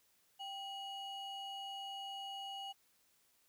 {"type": "ring-modulated tone", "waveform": "triangle", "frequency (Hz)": 1845, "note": "A#6", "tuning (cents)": -18, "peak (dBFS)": -38, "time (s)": [0.39, 2.73], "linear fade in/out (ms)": 20, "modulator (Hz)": 1060, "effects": ["white hiss -73 dBFS RMS until 3.48 s"]}